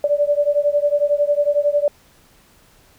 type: beating tone pair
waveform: sine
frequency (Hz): 578 / 589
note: D5 / D5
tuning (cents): -28 / +5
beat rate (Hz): 11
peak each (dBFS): -17 / -18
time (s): 0.04-1.88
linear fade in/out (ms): 2
effects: pink hiss -53 dBFS RMS until 2.98 s